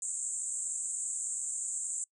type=band-pass noise; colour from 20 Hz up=white; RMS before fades=-36 dBFS; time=0.02-2.04 s; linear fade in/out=2 ms; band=7100 to 8500 Hz; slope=96 dB/octave; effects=noise-tail reverb RT60 0.1 s tail -24 dB re dry